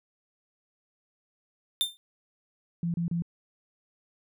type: tone with exponential decay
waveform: 45% pulse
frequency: 3591 Hz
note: A7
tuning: 35 cents sharp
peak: -20 dBFS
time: 1.81-1.97 s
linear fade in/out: 0 ms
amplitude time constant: 34 ms
type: tone bursts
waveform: sine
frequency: 170 Hz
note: F3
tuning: 46 cents flat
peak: -26 dBFS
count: 3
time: 2.83-3.222 s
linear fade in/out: 2 ms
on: 110 ms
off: 31 ms
effects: none